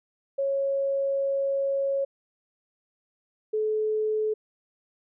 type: tone pair in turn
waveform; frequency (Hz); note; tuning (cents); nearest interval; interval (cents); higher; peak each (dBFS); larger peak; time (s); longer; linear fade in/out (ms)
sine; 550 / 431.2; C#5 / A4; -14 / -35; major third; 421; first; -23; neither; 0.38-2.05 / 3.53-4.34; first; 10
effects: none